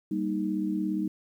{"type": "chord", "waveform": "sine", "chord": "Eb major", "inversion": "first", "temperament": "equal", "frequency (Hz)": [196, 233.1, 311.1], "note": ["G3", "Bb3", "Eb4"], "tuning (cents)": [0, 0, 0], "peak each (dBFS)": [-30, -35, -29], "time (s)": [0.11, 1.08], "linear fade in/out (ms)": 5, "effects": ["10-bit"]}